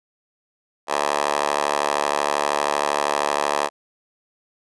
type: tone with high-pass filter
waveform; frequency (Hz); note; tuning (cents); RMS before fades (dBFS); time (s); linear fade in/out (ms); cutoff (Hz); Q
10% pulse; 72.8; D2; -15; -22; 0.87-3.7; 50; 720; 6.2
effects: resampled to 24000 Hz